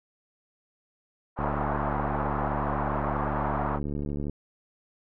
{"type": "band-pass noise", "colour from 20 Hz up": "pink", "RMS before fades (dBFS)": -31, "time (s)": [1.36, 3.8], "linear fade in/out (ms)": 50, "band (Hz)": [620, 1200], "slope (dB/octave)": 24}
{"type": "click train", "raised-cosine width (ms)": 3, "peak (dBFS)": -20, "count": 212, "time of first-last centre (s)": [1.39, 4.296], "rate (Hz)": 72.6}
{"effects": []}